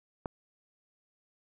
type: click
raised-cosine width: 1 ms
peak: -20 dBFS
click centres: 0.258 s
effects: none